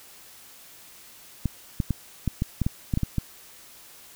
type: clicks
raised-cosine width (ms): 5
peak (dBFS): -11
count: 11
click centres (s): 1.457 / 1.802 / 1.907 / 2.277 / 2.421 / 2.617 / 2.665 / 2.938 / 2.974 / 3.033 / 3.183
effects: white hiss -49 dBFS RMS until 4.15 s